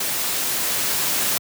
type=noise with level ramp; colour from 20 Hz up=white; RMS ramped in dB=-24 to -21 dBFS; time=0-1.38 s; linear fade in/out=5 ms; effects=high-pass 100 Hz 12 dB/octave